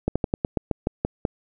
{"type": "slowing click train", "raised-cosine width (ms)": 2, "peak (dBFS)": -8, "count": 10, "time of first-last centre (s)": [0.08, 1.252], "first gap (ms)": 76, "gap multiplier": 1.13, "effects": []}